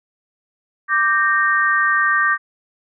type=chord; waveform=sine; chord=G minor; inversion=second; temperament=equal with one note detuned; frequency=1174.7 / 1568 / 1847.5 Hz; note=D6 / G6 / Bb6; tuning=0 / 0 / -16 cents; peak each=-18 dBFS; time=0.88-2.38 s; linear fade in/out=50 ms; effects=none